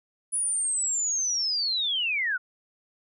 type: linear sweep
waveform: sine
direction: down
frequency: 9956 to 1400 Hz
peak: -24 dBFS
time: 0.32-2.38 s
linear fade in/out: 20 ms
effects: none